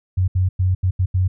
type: tone bursts at uneven times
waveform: sine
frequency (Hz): 92.5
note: F#2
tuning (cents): 0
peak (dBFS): -14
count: 6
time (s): 0.17-0.28 / 0.35-0.49 / 0.59-0.75 / 0.83-0.91 / 0.99-1.06 / 1.14-1.28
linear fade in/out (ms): 10
effects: none